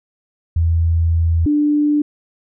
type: tone pair in turn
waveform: sine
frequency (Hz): 83 / 295.8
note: E2 / D4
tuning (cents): +12 / +13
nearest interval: octave + minor seventh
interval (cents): 2201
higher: second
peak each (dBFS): -12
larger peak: neither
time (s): 0.56-1.46 / 1.46-2.02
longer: first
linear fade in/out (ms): 5
effects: none